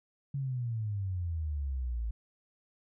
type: exponential sweep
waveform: sine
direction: down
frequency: 141.5 to 54.3 Hz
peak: -31 dBFS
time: 0.34-2.11 s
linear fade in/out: 5 ms
effects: none